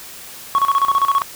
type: tone with tremolo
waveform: sine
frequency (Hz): 1108.7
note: C#6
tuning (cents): 0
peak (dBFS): -8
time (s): 0.55-1.22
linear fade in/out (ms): 0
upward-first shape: square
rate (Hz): 15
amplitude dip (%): 80
effects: tanh soft clip ceiling -10 dBFS + white hiss -36 dBFS RMS until 1.35 s